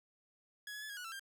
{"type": "tone with pitch steps", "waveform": "sawtooth", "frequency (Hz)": [1677, 1692, 1721, 1643, 1465, 1338, 1594], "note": ["G#6", "G#6", "A6", "G#6", "F#6", "E6", "G6"], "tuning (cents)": [16, 32, -39, -19, -18, 25, 28], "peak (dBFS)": -40, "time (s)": [0.67, 1.195], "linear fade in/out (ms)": 2, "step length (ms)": 75, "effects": []}